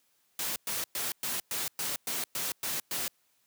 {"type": "noise bursts", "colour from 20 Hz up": "white", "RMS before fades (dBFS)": -33, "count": 10, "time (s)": [0.39, 3.08], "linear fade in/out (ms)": 2, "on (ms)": 170, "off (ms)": 110, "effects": ["white hiss -71 dBFS RMS until 3.46 s", "high-pass 100 Hz 12 dB/octave"]}